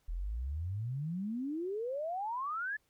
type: exponential sweep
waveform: sine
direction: up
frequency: 38.93 to 1760 Hz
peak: -34 dBFS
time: 0.08-2.77 s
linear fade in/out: 10 ms
effects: pink hiss -75 dBFS RMS until 2.89 s